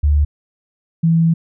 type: tone pair in turn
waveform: sine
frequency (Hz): 73.42 / 164.82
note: D2 / E3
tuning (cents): 0 / 0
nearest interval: octave + major second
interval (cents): 1400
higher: second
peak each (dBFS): -10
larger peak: neither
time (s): 0.03-0.25 / 1.03-1.34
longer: second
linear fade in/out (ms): 10
effects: none